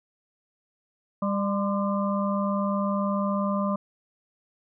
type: harmonic tone with a mistuned harmonic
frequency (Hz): 199.2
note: G3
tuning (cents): +28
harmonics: 1 / 3 / 5 / 6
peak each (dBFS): -25 / -30 / -32 / -33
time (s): 1.22-3.76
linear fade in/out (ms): 5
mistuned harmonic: 5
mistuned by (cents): +60
effects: none